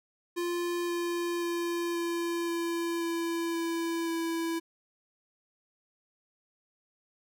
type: tone with pitch steps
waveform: square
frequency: 347.9 / 345.5 / 343.1 / 340.7 / 338.4 / 336 / 333.7 / 331.4 Hz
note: F4 / F4 / F4 / F4 / E4 / E4 / E4 / E4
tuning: -7 / -19 / -31 / -43 / +45 / +33 / +21 / +9 cents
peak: -30 dBFS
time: 0.36-4.6 s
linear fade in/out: 20 ms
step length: 530 ms
effects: none